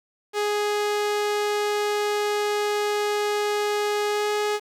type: tone with pitch glide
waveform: sawtooth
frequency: 415.7 to 418.3 Hz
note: G#4 to G#4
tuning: +2 to +12 cents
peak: -18 dBFS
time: 0.33-4.6 s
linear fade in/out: 50 ms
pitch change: +10 cents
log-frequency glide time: 4.08-4.29 s
effects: low-pass 8000 Hz 12 dB/octave + 8-bit

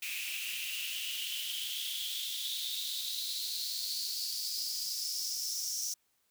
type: noise with high-pass filter sweep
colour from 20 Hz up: white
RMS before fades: -37 dBFS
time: 0.02-5.94 s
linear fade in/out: 5 ms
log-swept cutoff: 2500 to 5800 Hz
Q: 7.6
effects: white hiss -75 dBFS RMS until 6.3 s

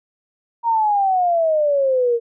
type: exponential sweep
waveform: sine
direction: down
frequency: 944 to 460.3 Hz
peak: -14 dBFS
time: 0.63-2.2 s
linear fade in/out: 50 ms
effects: none

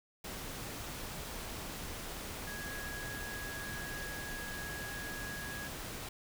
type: tone in noise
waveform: sine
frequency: 1659 Hz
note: G#6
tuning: 2 cents flat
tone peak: -43 dBFS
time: 2.47-5.68 s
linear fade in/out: 5 ms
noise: pink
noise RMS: -43 dBFS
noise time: 0.24-6.09 s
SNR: -3 dB
effects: none

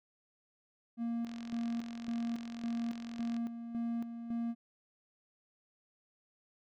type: tone with tremolo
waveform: triangle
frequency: 233.1 Hz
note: A#3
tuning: in tune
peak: -31 dBFS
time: 0.97-4.55 s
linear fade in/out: 50 ms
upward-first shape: square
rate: 1.8 Hz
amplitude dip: 60%
type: click train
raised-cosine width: 0.2 ms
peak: -32 dBFS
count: 93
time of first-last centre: 1.27-3.366 s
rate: 43.9 Hz
effects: none

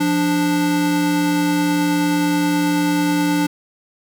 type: tone pair together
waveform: square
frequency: 174.35 / 293.7 Hz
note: F3 / D4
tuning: -3 / 0 cents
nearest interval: major sixth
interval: 903 cents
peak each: -23 / -17 dBFS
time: 0-3.47 s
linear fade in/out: 10 ms
effects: none

